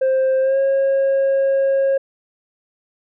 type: tone with pitch glide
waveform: sine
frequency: 526 to 543.6 Hz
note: C5 to C#5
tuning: +9 to -34 cents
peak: -11 dBFS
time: 0.01-1.98 s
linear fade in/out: 10 ms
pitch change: +57 cents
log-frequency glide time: 0.41-0.58 s
effects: tanh soft clip ceiling -13 dBFS